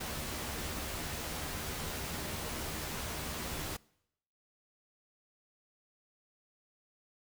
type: noise with comb filter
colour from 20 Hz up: pink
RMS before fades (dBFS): -39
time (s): 0-3.77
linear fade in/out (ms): 10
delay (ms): 13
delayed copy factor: +0.5
effects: noise-tail reverb RT60 0.8 s tail -24 dB re dry